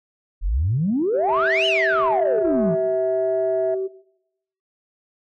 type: exponential two-way sweep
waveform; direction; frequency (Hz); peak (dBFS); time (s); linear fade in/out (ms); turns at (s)
sine; up then down; 38.44 to 3068 to 150.4; -17; 0.41-2.76; 50; 1.66
type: tone with pitch glide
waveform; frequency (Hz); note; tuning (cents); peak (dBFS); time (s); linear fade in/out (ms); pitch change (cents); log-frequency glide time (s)
sine; 387.3 to 382.6; G4 to G4; -21 to -42; -22; 1.12-3.88; 20; -21; 1.94-2.74
type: tone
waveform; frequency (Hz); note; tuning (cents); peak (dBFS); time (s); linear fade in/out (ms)
sine; 651; E5; -22; -20; 1.28-3.75; 10
effects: noise-tail reverb RT60 0.8 s tail -18 dB re dry + tanh soft clip ceiling -12 dBFS